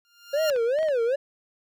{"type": "tone with exponential growth", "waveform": "15% pulse", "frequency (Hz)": 1402, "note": "F6", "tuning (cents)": 6, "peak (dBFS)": -19, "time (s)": [0.05, 0.5], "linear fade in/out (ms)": 0, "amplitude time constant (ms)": 97}
{"type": "tone with vibrato", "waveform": "triangle", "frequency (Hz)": 540, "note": "C#5", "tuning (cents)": -45, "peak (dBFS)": -19, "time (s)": [0.33, 1.16], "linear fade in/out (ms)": 10, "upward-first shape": "sine", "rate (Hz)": 2.5, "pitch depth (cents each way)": 290}
{"type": "clicks", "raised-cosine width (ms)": 0.3, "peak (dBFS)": -25, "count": 5, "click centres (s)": [0.504, 0.562, 0.788, 0.83, 0.886]}
{"effects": []}